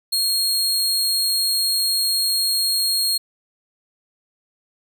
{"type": "tone", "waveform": "sawtooth", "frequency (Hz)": 4262, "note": "C8", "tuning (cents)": 31, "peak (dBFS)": -15, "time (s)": [0.12, 3.18], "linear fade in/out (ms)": 10, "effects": []}